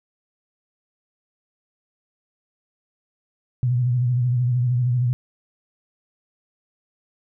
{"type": "tone with vibrato", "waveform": "sine", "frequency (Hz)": 123.47, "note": "B2", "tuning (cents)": 0, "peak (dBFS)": -17, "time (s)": [3.63, 5.13], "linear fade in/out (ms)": 0, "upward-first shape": "sine", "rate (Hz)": 13, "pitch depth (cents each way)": 60, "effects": []}